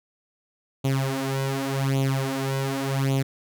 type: tone with flanger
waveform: sawtooth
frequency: 135.3 Hz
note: C#3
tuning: 42 cents flat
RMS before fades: -25 dBFS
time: 0.84-3.23 s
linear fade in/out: 10 ms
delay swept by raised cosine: 0.29 to 5.39 ms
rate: 0.87 Hz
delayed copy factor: +0.8
effects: none